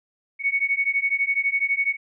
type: beating tone pair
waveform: sine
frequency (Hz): 2217 / 2229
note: C#7 / C#7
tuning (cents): 0 / +9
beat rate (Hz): 12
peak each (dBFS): -23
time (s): 0.39-1.97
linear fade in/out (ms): 50
effects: none